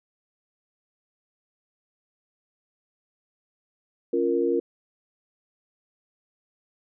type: chord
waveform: sine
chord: Bb minor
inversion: first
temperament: equal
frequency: 277.2 / 349.2 / 466.2 Hz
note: Db4 / F4 / Bb4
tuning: 0 / 0 / 0 cents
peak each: -28 / -24 / -24 dBFS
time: 4.13-4.6 s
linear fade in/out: 5 ms
effects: none